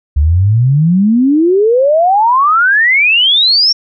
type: exponential sweep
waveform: sine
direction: up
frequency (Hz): 69.3 to 5588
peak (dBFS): -6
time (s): 0.16-3.73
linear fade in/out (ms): 10
effects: none